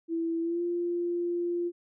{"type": "tone with pitch glide", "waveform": "sine", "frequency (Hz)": [331.2, 347.3], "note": ["E4", "F4"], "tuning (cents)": [8, -10], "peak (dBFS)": -27, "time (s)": [0.08, 1.72], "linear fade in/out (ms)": 50, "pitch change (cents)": 82, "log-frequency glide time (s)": [0.41, 0.62], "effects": []}